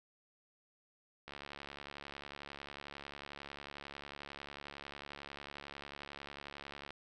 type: click train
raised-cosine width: 0.3 ms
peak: -30 dBFS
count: 401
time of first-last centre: 1.28-6.906 s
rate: 71.1 Hz
effects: none